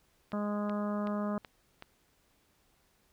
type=click train; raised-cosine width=0.3 ms; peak=-28 dBFS; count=5; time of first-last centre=0.32-1.824 s; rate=2.66 Hz
type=harmonic tone; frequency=207 Hz; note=G#3; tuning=5 cents flat; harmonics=1 / 2 / 3 / 4 / 5 / 6 / 7 / 8; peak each=-32 / -43 / -38 / -48 / -44 / -43 / -53 / -55 dBFS; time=0.33-1.38 s; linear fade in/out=2 ms
effects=pink hiss -70 dBFS RMS until 3.12 s